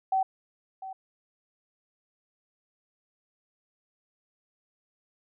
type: tone with echo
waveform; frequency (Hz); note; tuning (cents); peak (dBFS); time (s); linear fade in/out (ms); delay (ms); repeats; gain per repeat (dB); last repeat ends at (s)
sine; 764; G5; -45; -22; 0.12-0.23; 5; 700; 1; -14; 0.93
effects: none